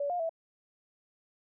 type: tone with pitch steps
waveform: sine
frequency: 571 / 708 / 656 Hz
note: D5 / F5 / E5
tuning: -49 / +23 / -9 cents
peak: -29 dBFS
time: 0-0.294 s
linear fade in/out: 5 ms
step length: 98 ms
effects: none